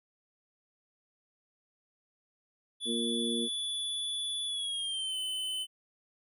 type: tone with pitch glide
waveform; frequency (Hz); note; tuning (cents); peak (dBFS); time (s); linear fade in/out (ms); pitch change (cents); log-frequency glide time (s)
square; 3447 to 3036; A7 to F#7; -36 to +44; -33; 2.8-5.67; 50; -220; 4.46-5.17
type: harmonic tone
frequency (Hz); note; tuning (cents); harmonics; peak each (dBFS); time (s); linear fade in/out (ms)
116.9; A#2; +5; 2 / 3 / 4; -33 / -37 / -39; 2.85-3.49; 50
effects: resampled to 32000 Hz